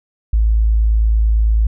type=tone; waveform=sine; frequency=54.5 Hz; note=A1; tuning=16 cents flat; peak=-10 dBFS; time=0.33-1.67 s; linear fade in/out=5 ms; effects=none